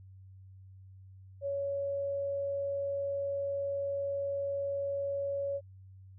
sine tone, 559 Hz, C#5, 14 cents sharp, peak -31 dBFS, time 1.41-5.61 s, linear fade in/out 50 ms, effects added 95 Hz sine -50 dBFS peak until 6.18 s

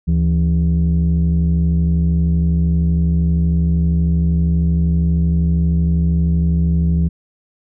sine tone pair together, 74.5 / 167.25 Hz, D2 / E3, +25 / +25 cents, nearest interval octave + major second, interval 1400 cents, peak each -13 dBFS, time 0.07-7.09 s, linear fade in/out 20 ms, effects tanh soft clip ceiling -9 dBFS

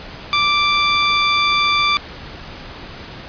15% pulse tone, 1174 Hz, D6, 1 cent flat, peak -7 dBFS, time 0.33-1.97 s, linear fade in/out 0 ms, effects pink hiss -34 dBFS RMS until 3.28 s + resampled to 11025 Hz

